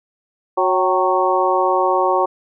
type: harmonic tone with a mistuned harmonic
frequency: 184 Hz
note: F#3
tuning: 9 cents flat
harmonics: 2 / 3 / 4 / 5 / 6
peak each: -20 / -20 / -20 / -20 / -20 dBFS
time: 0.57-2.26 s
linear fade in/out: 10 ms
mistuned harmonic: 4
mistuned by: +64 cents
effects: none